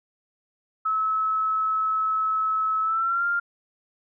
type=tone with pitch glide; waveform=sine; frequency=1296 to 1397.1 Hz; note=E6 to F6; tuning=-30 to 0 cents; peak=-21 dBFS; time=0.85-3.4 s; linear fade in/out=10 ms; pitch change=+130 cents; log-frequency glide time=2.82-3.26 s; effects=none